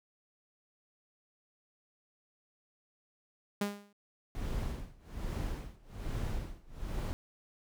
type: tone with exponential decay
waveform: sawtooth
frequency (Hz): 203.6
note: G#3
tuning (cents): -34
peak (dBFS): -24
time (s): 3.61-3.93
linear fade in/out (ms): 5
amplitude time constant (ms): 69
type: noise with tremolo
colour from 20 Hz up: brown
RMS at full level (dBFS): -34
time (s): 4.35-7.13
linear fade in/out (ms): 0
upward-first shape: sine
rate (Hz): 1.2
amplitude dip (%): 95
effects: none